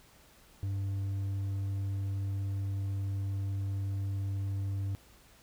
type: tone with hard clipping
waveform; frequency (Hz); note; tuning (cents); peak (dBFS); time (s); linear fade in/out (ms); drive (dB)
sine; 98.2; G2; +4; -32; 0.63-4.95; 0; 3
effects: added 60 Hz sine -67 dBFS peak until 5.42 s + pink hiss -60 dBFS RMS until 5.42 s